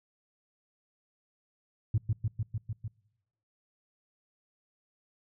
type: tone with echo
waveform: sine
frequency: 107.5 Hz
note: A2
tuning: 40 cents flat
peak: -21 dBFS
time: 1.94-1.98 s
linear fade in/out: 5 ms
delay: 150 ms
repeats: 6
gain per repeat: -2 dB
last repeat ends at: 2.88 s
effects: noise-tail reverb RT60 1.0 s tail -26 dB re dry + tanh soft clip ceiling -20 dBFS